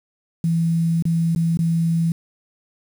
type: tone with dropouts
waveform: sine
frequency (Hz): 166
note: E3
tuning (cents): +12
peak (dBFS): -16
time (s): 0.44-2.12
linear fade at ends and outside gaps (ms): 2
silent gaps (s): 1.024-1.053 / 1.35-1.36 / 1.572-1.59
effects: 7-bit